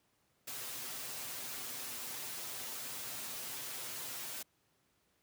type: noise with comb filter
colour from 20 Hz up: white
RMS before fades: -43 dBFS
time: 0.47-4.43 s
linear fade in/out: 10 ms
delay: 7.8 ms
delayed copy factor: +0.75
effects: pink hiss -75 dBFS RMS until 5.22 s + high-pass 80 Hz 12 dB/octave